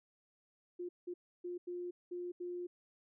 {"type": "tone bursts at uneven times", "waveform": "sine", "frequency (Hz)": 354, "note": "F4", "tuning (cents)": 23, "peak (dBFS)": -39, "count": 6, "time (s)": [[0.79, 0.89], [1.07, 1.14], [1.44, 1.58], [1.67, 1.91], [2.11, 2.32], [2.4, 2.67]], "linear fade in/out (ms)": 10, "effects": []}